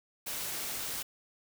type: noise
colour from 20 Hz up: white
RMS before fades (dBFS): -37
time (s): 0.26-1.03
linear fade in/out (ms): 10
effects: none